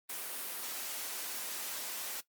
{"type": "high-pass noise", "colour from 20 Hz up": "white", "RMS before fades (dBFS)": -40, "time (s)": [0.09, 2.21], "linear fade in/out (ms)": 10, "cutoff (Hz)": 290, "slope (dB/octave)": 12, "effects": ["noise-tail reverb RT60 0.1 s tail -17 dB re dry", "Opus 32 kbps"]}